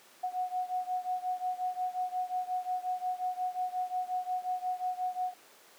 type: beating tone pair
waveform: sine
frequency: 731 / 736.6 Hz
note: F#5 / F#5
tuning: -21 / -8 cents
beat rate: 5.6 Hz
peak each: -33 / -35 dBFS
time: 0.23-5.34 s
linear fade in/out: 10 ms
effects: pink hiss -57 dBFS RMS until 5.78 s + high-pass 400 Hz 12 dB/octave